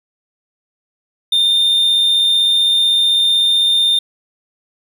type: tone with amplitude modulation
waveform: triangle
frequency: 3619 Hz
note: A7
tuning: 48 cents sharp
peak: -8 dBFS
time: 1.32-3.99 s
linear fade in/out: 5 ms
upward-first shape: sine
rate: 95.8 Hz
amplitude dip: 25%
effects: none